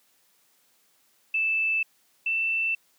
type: tone pair in turn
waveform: sine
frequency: 2637 / 2668 Hz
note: E7 / E7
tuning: 0 / +20 cents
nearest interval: unison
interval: 20 cents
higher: second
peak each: -22 / -23 dBFS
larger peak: first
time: 1.34-1.83 / 2.26-2.75 s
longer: neither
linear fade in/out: 5 ms
effects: white hiss -65 dBFS RMS until 2.98 s + high-pass 150 Hz 12 dB/octave